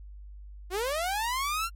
sawtooth linear sweep, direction up, 344.6 to 1395 Hz, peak -24 dBFS, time 0.7-1.7 s, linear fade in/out 50 ms, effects added 50 Hz sine -42 dBFS peak until 1.75 s + MP3 64 kbps

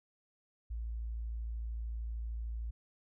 sine tone, 56.6 Hz, A1, 50 cents sharp, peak -36 dBFS, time 0.7-2.71 s, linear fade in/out 10 ms, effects none

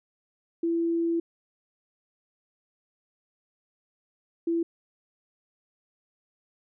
sine tone pair in turn, 335 / 335 Hz, E4 / E4, +28 / +28 cents, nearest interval unison, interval 0 cents, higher neither, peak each -23 dBFS, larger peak neither, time 0.63-1.2 / 4.47-4.63 s, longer first, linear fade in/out 5 ms, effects none

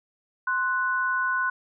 sine tone pair together, 1046.5 / 1483.7 Hz, C6 / F#6, 0 / +4 cents, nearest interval tritone, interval 604 cents, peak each -27 / -24 dBFS, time 0.47-1.5 s, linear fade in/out 5 ms, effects none

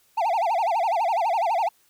triangle tone with vibrato, 785 Hz, G5, 2 cents sharp, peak -18 dBFS, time 0.17-1.69 s, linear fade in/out 10 ms, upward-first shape sine, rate 12 Hz, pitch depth 290 cents each way, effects white hiss -62 dBFS RMS until 1.89 s

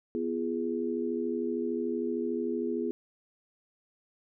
sine chord, F diminished, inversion second, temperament equal with one note detuned, 246.9 / 342 / 415.3 Hz, Cb4 / F4 / Ab4, 0 / -36 / 0 cents, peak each -33 dBFS, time 0.15-2.91 s, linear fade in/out 0 ms, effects none

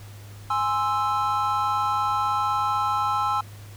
triangle chord, Ab augmented, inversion none, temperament equal, 830.6 / 1046.5 / 1318.5 Hz, Ab5 / C6 / E6, 0 / 0 / 0 cents, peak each -24 / -25 / -23 dBFS, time 0.5-3.41 s, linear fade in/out 5 ms, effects added 102 Hz sine -40 dBFS peak until 3.76 s + pink hiss -49 dBFS RMS until 3.76 s

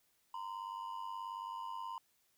triangle ring-modulated tone, 978 Hz, B5, 17 cents flat, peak -36 dBFS, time 0.34-1.98 s, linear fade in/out 2 ms, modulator 49.3 Hz, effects white hiss -75 dBFS RMS until 2.37 s

